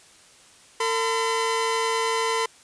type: tone pair together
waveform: sawtooth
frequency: 452.2 / 1015.2 Hz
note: A4 / B5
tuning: +47 / +47 cents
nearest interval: octave + major second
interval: 1400 cents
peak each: -21 dBFS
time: 0.8-2.46 s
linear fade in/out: 5 ms
effects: white hiss -52 dBFS RMS until 2.63 s + resampled to 22050 Hz